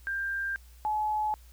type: tone pair in turn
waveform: sine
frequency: 1589 / 853 Hz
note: G6 / G#5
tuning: +23 / +46 cents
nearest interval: major seventh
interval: 1077 cents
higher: first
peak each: -29 / -26 dBFS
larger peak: second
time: 0.07-0.56 / 0.85-1.34 s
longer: neither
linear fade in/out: 0 ms
effects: added 60 Hz sine -50 dBFS peak until 1.52 s + white hiss -61 dBFS RMS until 1.52 s